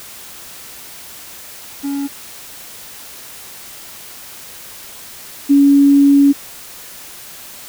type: tone pair in turn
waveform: triangle / sine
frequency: 280 / 281.3 Hz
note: C#4 / C#4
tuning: +18 / +26 cents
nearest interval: unison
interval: 8 cents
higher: second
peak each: -16 / -6 dBFS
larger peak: second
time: 1.83-2.08 / 5.49-6.33 s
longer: second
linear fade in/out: 20 ms
effects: white hiss -35 dBFS RMS until 7.68 s